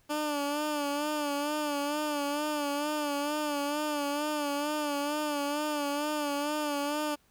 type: tone with vibrato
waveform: 15% pulse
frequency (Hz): 293.7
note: D4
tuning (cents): 0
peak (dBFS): -23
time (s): 0.09-7.16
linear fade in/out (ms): 20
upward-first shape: sine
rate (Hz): 2.2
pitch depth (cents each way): 55
effects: pink hiss -67 dBFS RMS until 7.3 s